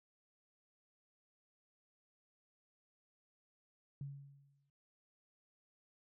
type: tone with exponential decay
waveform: sine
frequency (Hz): 140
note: C#3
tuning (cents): +18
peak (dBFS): -40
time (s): 4.01-4.7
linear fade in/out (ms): 2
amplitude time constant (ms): 150
effects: none